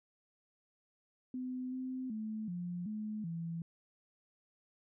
sine tone with pitch steps, 254.2 / 257.8 / 217.2 / 176.2 / 213.8 / 166.6 Hz, C4 / C4 / A3 / F3 / A3 / E3, -50 / -26 / -22 / +16 / -49 / +19 cents, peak -37 dBFS, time 1.34-3.62 s, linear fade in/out 2 ms, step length 380 ms, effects none

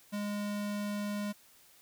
square tone, 205.9 Hz, G#3, 15 cents flat, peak -34 dBFS, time 0.12-1.33 s, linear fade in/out 20 ms, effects white hiss -61 dBFS RMS until 1.81 s

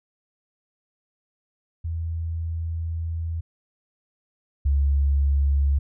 sine tone pair in turn, 82.4 / 70.05 Hz, E2 / C#2, 0 / +19 cents, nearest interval minor third, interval 281 cents, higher first, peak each -25 / -17 dBFS, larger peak second, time 1.84-3.41 / 4.65-5.79 s, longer first, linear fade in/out 10 ms, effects none

